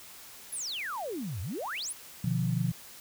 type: exponential two-way sweep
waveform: sine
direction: down then up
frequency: 11660 to 82.41 to 11660 Hz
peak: -33 dBFS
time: 0.52-1.93 s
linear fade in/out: 10 ms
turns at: 1.41 s
type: chord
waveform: sine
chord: B diminished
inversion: none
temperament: equal with one note detuned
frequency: 123.47 / 150.35 / 174.61 Hz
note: B2 / D3 / F3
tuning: 0 / +41 / 0 cents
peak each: -30 / -32 / -30 dBFS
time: 2.24-2.72 s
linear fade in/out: 5 ms
effects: white hiss -49 dBFS RMS until 3 s